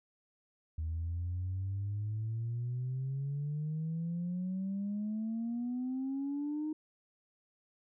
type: exponential sweep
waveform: sine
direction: up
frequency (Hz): 78.6 to 311.1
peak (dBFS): -32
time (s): 0.78-6.73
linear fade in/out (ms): 5
effects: tanh soft clip ceiling -30 dBFS